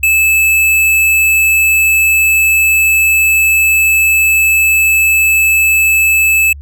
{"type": "tone", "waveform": "square", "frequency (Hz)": 2614, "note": "E7", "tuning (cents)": -15, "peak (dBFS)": -8, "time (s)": [0.03, 6.53], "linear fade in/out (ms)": 5, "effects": ["added 71 Hz sine -27 dBFS peak until 6.61 s"]}